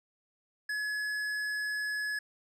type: tone with tanh clipping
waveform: sine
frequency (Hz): 1697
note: G#6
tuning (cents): +37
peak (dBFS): -33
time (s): 0.69-2.19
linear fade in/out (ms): 5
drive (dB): 12
effects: none